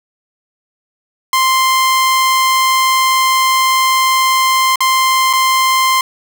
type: tone with dropouts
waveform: sawtooth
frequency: 1046.5 Hz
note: C6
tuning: in tune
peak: -6 dBFS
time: 1.33-6.01 s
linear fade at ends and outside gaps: 2 ms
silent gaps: 4.758-4.805 / 5.33-5.334 s
effects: none